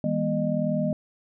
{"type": "tone cluster", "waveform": "sine", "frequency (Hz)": [160.4, 201.8, 241.3, 611], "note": ["E3", "G#3", "B3", "D#5"], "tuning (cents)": [-47, -49, -40, -32], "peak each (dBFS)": -28, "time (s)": [0.04, 0.93], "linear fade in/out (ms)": 2, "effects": []}